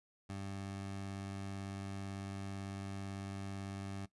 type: tone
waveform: 20% pulse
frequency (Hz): 98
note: G2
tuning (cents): 0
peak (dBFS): -37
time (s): 0.29-4.06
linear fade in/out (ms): 10
effects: noise-tail reverb RT60 0.1 s tail -17 dB re dry + resampled to 24000 Hz